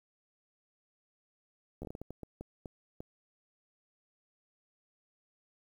slowing click train, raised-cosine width 2 ms, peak -29 dBFS, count 12, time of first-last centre 1.82-3.005 s, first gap 12 ms, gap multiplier 1.4, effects 10-bit

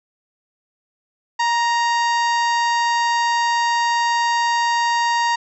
harmonic tone with a mistuned harmonic, 932.3 Hz, A#5, in tune, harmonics 1 / 2 / 3 / 4 / 5 / 6 / 7 / 8, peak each -17 / -23 / -31 / -33 / -30 / -37 / -36 / -40 dBFS, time 1.39-5.36 s, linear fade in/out 10 ms, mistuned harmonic 1, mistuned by +21 cents, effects none

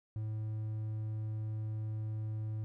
triangle tone, 108.5 Hz, A2, 24 cents flat, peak -33 dBFS, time 0.16-2.64 s, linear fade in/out 0 ms, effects none

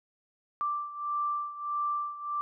sine beating tone pair, 1175 / 1176.6 Hz, D6 / D6, +1 / +3 cents, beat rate 1.6 Hz, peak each -31 / -35 dBFS, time 0.61-2.41 s, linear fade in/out 0 ms, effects none

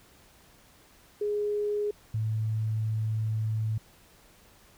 sine tone pair in turn, 415.3 / 109.65 Hz, G#4 / A2, 0 / -6 cents, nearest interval octave + major seventh, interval 2306 cents, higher first, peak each -26 dBFS, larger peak neither, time 1.21-1.91 / 2.14-3.78 s, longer second, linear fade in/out 5 ms, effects pink hiss -58 dBFS RMS until 4.77 s

